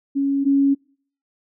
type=tone pair in turn; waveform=sine; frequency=277.2 / 277.2 Hz; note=C#4 / C#4; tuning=0 / 0 cents; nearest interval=unison; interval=0 cents; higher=neither; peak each=-17 / -13 dBFS; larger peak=second; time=0.15-0.45 / 0.45-0.75 s; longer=neither; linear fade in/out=20 ms; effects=noise-tail reverb RT60 0.5 s tail -26 dB re dry